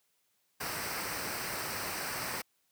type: noise with comb filter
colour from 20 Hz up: pink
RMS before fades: -37 dBFS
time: 0.6-2.42 s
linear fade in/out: 10 ms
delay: 0.29 ms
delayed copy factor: -0.6
effects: white hiss -75 dBFS RMS until 2.71 s + high-pass 80 Hz 12 dB/octave